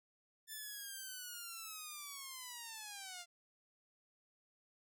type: linear sweep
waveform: 5% pulse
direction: down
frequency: 1773 to 688 Hz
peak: -35 dBFS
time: 0.47-3.26 s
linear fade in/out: 50 ms
effects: none